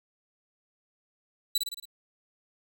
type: tone with echo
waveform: sawtooth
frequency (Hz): 3951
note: B7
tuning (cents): 0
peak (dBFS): -20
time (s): 1.55-1.58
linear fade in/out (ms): 5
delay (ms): 55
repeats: 5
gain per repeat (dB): -4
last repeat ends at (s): 1.855
effects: none